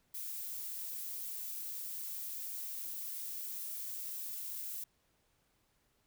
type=noise; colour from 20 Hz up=violet; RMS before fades=-42 dBFS; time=0.14-4.84 s; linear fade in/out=5 ms; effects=pink hiss -75 dBFS RMS until 6.06 s